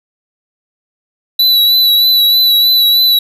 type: tone with vibrato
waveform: square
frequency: 3951 Hz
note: B7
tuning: in tune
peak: -7 dBFS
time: 1.39-3.19 s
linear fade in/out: 5 ms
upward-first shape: triangle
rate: 3.2 Hz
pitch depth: 35 cents each way
effects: none